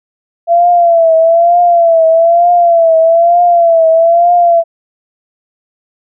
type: tone with vibrato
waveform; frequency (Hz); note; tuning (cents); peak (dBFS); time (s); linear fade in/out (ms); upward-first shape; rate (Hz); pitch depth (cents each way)
sine; 675; E5; +41; -4; 0.47-4.64; 50; triangle; 1.1; 81
effects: none